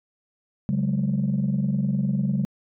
sine chord, C# suspended fourth, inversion none, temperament equal with one note detuned, 138.59 / 187.8 / 207.7 Hz, C#3 / F#3 / G#3, 0 / +26 / 0 cents, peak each -24 dBFS, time 0.69-2.45 s, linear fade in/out 0 ms, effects tanh soft clip ceiling -15 dBFS

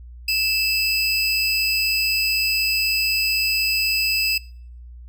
square tone pair together, 2637 / 4978 Hz, E7 / D#8, 0 / 0 cents, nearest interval major seventh, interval 1100 cents, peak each -22 / -22 dBFS, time 0.28-4.38 s, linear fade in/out 5 ms, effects noise-tail reverb RT60 0.6 s tail -25 dB re dry + added 60 Hz sine -37 dBFS peak until 5.08 s

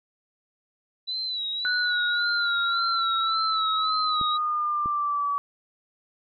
sine tone with vibrato, 3951 Hz, B7, in tune, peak -27 dBFS, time 1.07-4.38 s, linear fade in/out 20 ms, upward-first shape sine, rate 1.8 Hz, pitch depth 68 cents each way
sine linear sweep, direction down, 1481 to 1138 Hz, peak -23 dBFS, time 1.65-5.38 s, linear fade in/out 0 ms
clicks, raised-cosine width 3 ms, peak -24 dBFS, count 2, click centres 4.213 / 4.859 s
effects none

